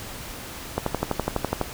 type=click train; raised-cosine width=1 ms; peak=-8 dBFS; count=11; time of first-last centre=0.78-1.613 s; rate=12 Hz; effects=pink hiss -37 dBFS RMS until 1.73 s